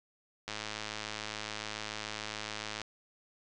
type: click train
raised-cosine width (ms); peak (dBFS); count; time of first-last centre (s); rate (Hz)
0.2; -20; 251; 0.48-2.816; 107
effects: resampled to 24000 Hz